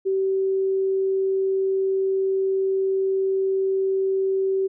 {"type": "tone", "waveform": "sine", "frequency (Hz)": 384.5, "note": "G4", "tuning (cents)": -33, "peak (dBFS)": -19, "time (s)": [0.05, 4.68], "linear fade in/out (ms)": 20, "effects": []}